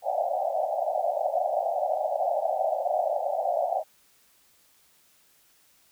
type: band-pass noise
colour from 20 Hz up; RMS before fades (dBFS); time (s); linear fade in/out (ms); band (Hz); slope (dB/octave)
white; -27; 0.02-3.84; 50; 570 to 780; 96
effects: white hiss -62 dBFS RMS until 5.91 s